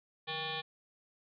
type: tone with frequency modulation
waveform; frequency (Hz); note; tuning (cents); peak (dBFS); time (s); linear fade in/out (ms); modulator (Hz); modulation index
sine; 2093; C7; 0; -35; 0.27-0.62; 20; 324; 5.4
effects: none